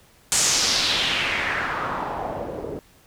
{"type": "noise with low-pass filter sweep", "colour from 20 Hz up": "white", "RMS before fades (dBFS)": -24, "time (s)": [0.32, 2.79], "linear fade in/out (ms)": 0, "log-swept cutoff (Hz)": [8100, 390], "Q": 2.6, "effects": ["pink hiss -55 dBFS RMS until 3.06 s"]}